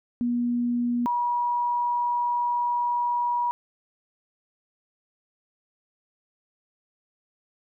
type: tone pair in turn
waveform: sine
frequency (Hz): 240.9 / 963.6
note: B3 / B5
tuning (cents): -43 / -43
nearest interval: 2 octaves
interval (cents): 2400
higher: second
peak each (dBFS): -22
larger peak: neither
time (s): 0.21-1.06 / 1.06-3.51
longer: second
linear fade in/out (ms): 0
effects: none